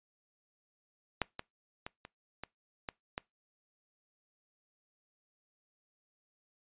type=clicks; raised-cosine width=0.3 ms; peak=-13 / -22 / -24 / -30 / -24 / -21 / -19 dBFS; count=7; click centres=1.217 / 1.394 / 1.865 / 2.051 / 2.436 / 2.888 / 3.179 s; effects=noise-tail reverb RT60 0.2 s tail -24 dB re dry + resampled to 8000 Hz